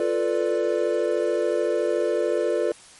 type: chord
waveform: triangle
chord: B half-diminished seventh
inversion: second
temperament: equal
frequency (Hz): 349.2 / 440 / 493.9 / 587.3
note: F4 / A4 / B4 / D5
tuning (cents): 0 / 0 / 0 / 0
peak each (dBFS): -24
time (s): 0-2.72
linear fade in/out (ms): 2
effects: white hiss -48 dBFS RMS until 2.99 s + MP3 48 kbps